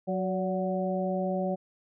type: harmonic tone with a mistuned harmonic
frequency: 185 Hz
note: F#3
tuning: in tune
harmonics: 1 / 2 / 3 / 4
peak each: -30 / -35 / -31 / -35 dBFS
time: 0.07-1.56 s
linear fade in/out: 20 ms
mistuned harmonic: 3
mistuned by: +45 cents
effects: none